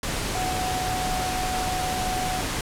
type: tone in noise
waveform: sine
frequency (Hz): 740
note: F#5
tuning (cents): 0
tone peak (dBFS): -27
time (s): 0.35-2.41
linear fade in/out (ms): 2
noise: pink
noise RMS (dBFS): -28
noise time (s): 0.03-2.61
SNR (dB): -2
effects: low-pass 11000 Hz 12 dB/octave